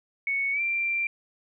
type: tone with pitch glide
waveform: sine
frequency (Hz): 2217 to 2362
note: C#7 to D7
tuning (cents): 0 to +9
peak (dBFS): -24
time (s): 0.27-1.07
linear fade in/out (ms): 2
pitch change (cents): +109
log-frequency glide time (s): 0.52-0.61
effects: none